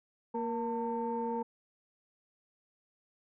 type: tone cluster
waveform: sine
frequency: 232.9 / 470 / 901 Hz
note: A#3 / A#4 / A5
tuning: -1 / +14 / +41 cents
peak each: -36 / -35 / -35 dBFS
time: 0.34-1.43 s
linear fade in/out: 10 ms
effects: tanh soft clip ceiling -24 dBFS